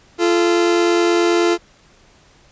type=tone pair together; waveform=40% pulse; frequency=344.6 / 434.2 Hz; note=F4 / A4; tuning=-23 / -23 cents; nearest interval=major third; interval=400 cents; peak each=-13 / -19 dBFS; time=0.18-1.58 s; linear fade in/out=50 ms; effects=pink hiss -51 dBFS RMS until 2.51 s + resampled to 16000 Hz